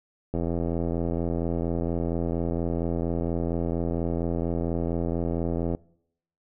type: click train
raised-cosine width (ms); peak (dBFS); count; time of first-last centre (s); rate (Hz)
2; -15; 457; 0.34-5.749; 84.3
effects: noise-tail reverb RT60 0.7 s tail -23 dB re dry